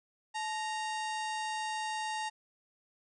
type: harmonic tone with a mistuned harmonic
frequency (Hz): 929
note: A#5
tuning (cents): -6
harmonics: 1 / 2 / 3 / 4 / 5 / 6 / 7 / 8 / 9 / 10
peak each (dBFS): -35 / -41 / -45 / -47 / -49 / -51 / -52 / -53 / -54 / -55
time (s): 0.34-2.3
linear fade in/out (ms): 20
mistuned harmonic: 1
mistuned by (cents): -120
effects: none